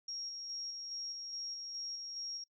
sine tone with tremolo, 5588 Hz, F8, in tune, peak -39 dBFS, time 0.08-2.44 s, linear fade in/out 5 ms, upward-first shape square, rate 2.4 Hz, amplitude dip 30%, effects noise-tail reverb RT60 0.1 s tail -25 dB re dry

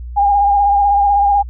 sine tone with vibrato, 809 Hz, G#5, 46 cents flat, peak -9 dBFS, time 0.16-1.43 s, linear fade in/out 20 ms, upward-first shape sine, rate 16 Hz, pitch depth 32 cents each way, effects added 60 Hz sine -25 dBFS peak until 1.49 s

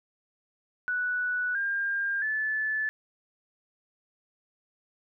sine tone with pitch steps, 1479 / 1603.6 / 1738.6 Hz, F#6 / G6 / A6, -1 / +39 / -21 cents, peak -26 dBFS, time 0.88-2.89 s, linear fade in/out 0 ms, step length 670 ms, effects none

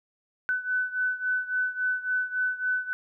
sine beating tone pair, 1502 / 1505.6 Hz, F#6 / F#6, +26 / +30 cents, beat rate 3.6 Hz, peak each -27 / -30 dBFS, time 0.49-2.93 s, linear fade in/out 0 ms, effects none

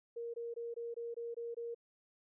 sine tone bursts, 468.3 Hz, A#4, 8 cents sharp, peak -39 dBFS, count 8, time 0.16-1.747 s, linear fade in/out 10 ms, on 180 ms, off 21 ms, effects none

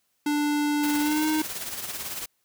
square tone with pitch glide, 294.5 to 309.7 Hz, D4 to D#4, +5 to -8 cents, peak -23 dBFS, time 0.26-1.42 s, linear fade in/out 5 ms, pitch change +87 cents, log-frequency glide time 1-1.26 s
white noise with tremolo, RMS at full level -32 dBFS, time 0.83-2.26 s, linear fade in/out 5 ms, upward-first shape sine, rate 18 Hz, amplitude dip 50%
effects white hiss -72 dBFS RMS until 2.44 s

